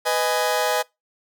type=chord; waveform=sawtooth; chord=G# minor; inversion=first; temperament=just; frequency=498.4 / 623 / 830.6 Hz; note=B4 / D#5 / G#5; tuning=+16 / +2 / 0 cents; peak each=-20 dBFS; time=0.05-0.83 s; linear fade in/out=20 ms; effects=noise-tail reverb RT60 0.2 s tail -23 dB re dry